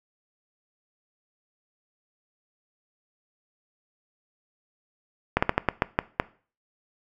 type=slowing click train; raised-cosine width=0.5 ms; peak=-4 dBFS; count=8; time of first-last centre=5.37-6.199 s; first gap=55 ms; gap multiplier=1.25; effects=noise-tail reverb RT60 0.4 s tail -20 dB re dry